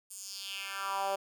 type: tone with high-pass filter sweep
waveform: 10% pulse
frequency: 196 Hz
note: G3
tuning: in tune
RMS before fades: -37 dBFS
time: 0.1-1.16 s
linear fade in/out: 10 ms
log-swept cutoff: 9000 to 560 Hz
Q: 2.8
effects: none